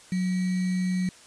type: tone with sample-and-hold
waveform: sine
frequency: 183.6 Hz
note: F#3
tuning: 13 cents flat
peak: -23 dBFS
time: 0.12-1.09 s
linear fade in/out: 2 ms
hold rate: 2100 Hz
effects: white hiss -51 dBFS RMS until 1.26 s + resampled to 22050 Hz